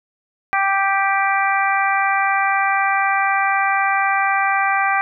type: harmonic tone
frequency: 392 Hz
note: G4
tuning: in tune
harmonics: 2 / 3 / 4 / 5 / 6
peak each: -19 / -21 / -22 / -23 / -24 dBFS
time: 0.53-5.01 s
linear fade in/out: 0 ms
effects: none